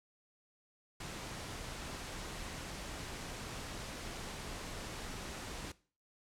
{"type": "noise", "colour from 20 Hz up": "pink", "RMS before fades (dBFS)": -44, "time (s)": [1, 5.72], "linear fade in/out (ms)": 5, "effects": ["noise-tail reverb RT60 0.4 s tail -19 dB re dry", "low-pass 9000 Hz 12 dB/octave"]}